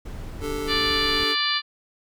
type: noise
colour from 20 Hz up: brown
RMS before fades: -34 dBFS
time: 0.05-1.25 s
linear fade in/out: 10 ms
type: chord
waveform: square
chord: D suspended fourth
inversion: none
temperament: just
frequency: 293.7 / 391.6 / 440.5 Hz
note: D4 / G4 / A4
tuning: 0 / -2 / +2 cents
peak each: -33 / -36 / -30 dBFS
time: 0.4-1.36 s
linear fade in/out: 50 ms
type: harmonic tone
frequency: 587.3 Hz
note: D5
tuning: in tune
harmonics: 2 / 3 / 4 / 5 / 6 / 7 / 8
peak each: -29 / -28 / -31 / -29 / -28 / -28 / -28 dBFS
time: 0.67-1.62 s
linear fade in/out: 50 ms
effects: none